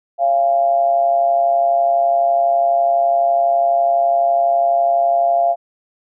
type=tone with amplitude modulation; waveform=sine; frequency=689 Hz; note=F5; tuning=24 cents flat; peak=-9 dBFS; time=0.18-5.56 s; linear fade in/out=50 ms; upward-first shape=sine; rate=132 Hz; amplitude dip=60%; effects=none